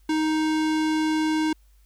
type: tone with low-pass filter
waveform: square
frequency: 312.3 Hz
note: D#4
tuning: 7 cents sharp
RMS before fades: -23 dBFS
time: 0.09-1.53 s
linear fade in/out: 5 ms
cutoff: 7200 Hz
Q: 0.63
effects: added 50 Hz sine -53 dBFS peak until 1.85 s + white hiss -67 dBFS RMS until 1.85 s